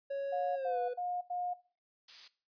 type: tone with pitch glide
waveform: triangle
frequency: 554.4 to 493.9 Hz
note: C#5 to B4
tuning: 0 to 0 cents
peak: -32 dBFS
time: 0.1-0.94 s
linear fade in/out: 10 ms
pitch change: -200 cents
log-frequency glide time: 0.54-0.79 s
type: tone bursts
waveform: sine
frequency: 715 Hz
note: F5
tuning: 41 cents sharp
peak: -34 dBFS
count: 4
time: 0.32-1.538 s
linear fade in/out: 10 ms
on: 240 ms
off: 86 ms
type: noise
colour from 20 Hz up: violet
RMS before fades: -38 dBFS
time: 2.08-2.28 s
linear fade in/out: 5 ms
effects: noise-tail reverb RT60 0.4 s tail -19 dB re dry + resampled to 11025 Hz